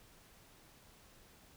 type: silence
effects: pink hiss -62 dBFS RMS until 1.56 s